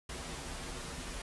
pink noise with comb filter, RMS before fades -42 dBFS, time 0.09-1.22 s, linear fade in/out 5 ms, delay 9.6 ms, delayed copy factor -0.8, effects resampled to 24000 Hz

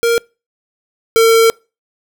square tone pair in turn, 466.2 / 453.5 Hz, A#4 / A#4, 0 / -48 cents, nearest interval unison, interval 48 cents, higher first, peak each -11 / -7 dBFS, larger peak second, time 0.03-0.18 / 1.16-1.5 s, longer second, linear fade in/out 0 ms, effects noise-tail reverb RT60 0.3 s tail -26 dB re dry

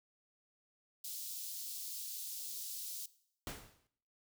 white high-pass noise, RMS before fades -44 dBFS, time 1.04-3.06 s, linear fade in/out 5 ms, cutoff 3800 Hz, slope 24 dB/octave
pink noise with exponential decay, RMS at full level -41 dBFS, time 3.47-3.87 s, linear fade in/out 0 ms, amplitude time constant 85 ms
effects noise-tail reverb RT60 0.7 s tail -19 dB re dry

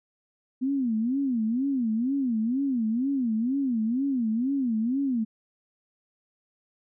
sine tone with vibrato, 246.9 Hz, B3, in tune, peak -23 dBFS, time 0.61-5.25 s, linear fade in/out 20 ms, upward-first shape sine, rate 2.1 Hz, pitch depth 220 cents each way, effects none

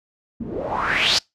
white noise with low-pass filter sweep, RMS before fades -22 dBFS, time 0.4-1.19 s, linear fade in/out 10 ms, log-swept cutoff 220 to 5200 Hz, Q 4.4, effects noise-tail reverb RT60 0.2 s tail -26 dB re dry

